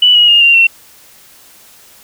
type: tone with pitch steps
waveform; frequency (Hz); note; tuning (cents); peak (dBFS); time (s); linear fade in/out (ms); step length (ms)
sine; 2964 / 2900 / 2837 / 2775 / 2715; F#7 / F#7 / F7 / F7 / F7; +2 / -35 / +27 / -12 / -50; -4; 0.02-0.67; 5; 130
effects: white hiss -42 dBFS RMS until 2.03 s